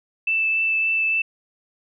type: tone with vibrato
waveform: sine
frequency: 2643 Hz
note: E7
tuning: 4 cents sharp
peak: -18 dBFS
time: 0.27-1.22 s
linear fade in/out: 5 ms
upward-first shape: triangle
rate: 3.5 Hz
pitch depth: 10 cents each way
effects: none